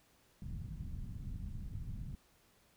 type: low-pass noise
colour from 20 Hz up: pink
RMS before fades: -43 dBFS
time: 0.42-2.15 s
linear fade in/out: 2 ms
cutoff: 180 Hz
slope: 24 dB/octave
effects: pink hiss -69 dBFS RMS until 2.76 s